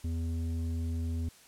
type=tone with low-pass filter; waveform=square; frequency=82.5 Hz; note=E2; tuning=2 cents sharp; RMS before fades=-33 dBFS; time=0.04-1.29 s; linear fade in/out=5 ms; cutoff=240 Hz; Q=1.2; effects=white hiss -57 dBFS RMS until 1.47 s + low-pass 11000 Hz 12 dB/octave